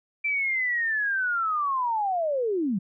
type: linear sweep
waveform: sine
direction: down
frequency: 2349 to 174.61 Hz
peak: -23 dBFS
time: 0.24-2.79 s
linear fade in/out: 10 ms
effects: none